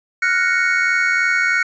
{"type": "chord", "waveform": "triangle", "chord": "Gb major seventh", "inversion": "third", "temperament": "equal", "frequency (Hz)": [1396.9, 1480, 1864.7, 2217], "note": ["F6", "Gb6", "Bb6", "Db7"], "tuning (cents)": [0, 0, 0, 0], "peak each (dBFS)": [-20, -17, -21, -17], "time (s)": [0.22, 1.63], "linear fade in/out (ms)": 5, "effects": ["resampled to 16000 Hz"]}